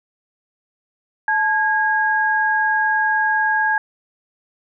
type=tone pair together; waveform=sine; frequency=868 / 1638.6 Hz; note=A5 / G#6; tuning=-24 / -24 cents; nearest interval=major seventh; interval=1100 cents; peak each=-19 / -17 dBFS; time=1.28-3.78 s; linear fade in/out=2 ms; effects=none